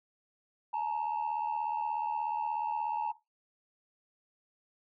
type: tone pair together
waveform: sine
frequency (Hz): 855.6 / 932.3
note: A5 / A#5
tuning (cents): -49 / 0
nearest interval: minor second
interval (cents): 149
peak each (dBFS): -32 / -32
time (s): 0.73-3.12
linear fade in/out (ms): 10
effects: noise-tail reverb RT60 0.2 s tail -17 dB re dry + tanh soft clip ceiling -27 dBFS